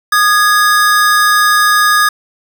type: tone pair together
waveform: square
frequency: 1227.5 / 1670 Hz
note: D#6 / G#6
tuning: -24 / +9 cents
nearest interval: perfect fourth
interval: 533 cents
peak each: -11 dBFS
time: 0.12-2.09 s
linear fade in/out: 5 ms
effects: none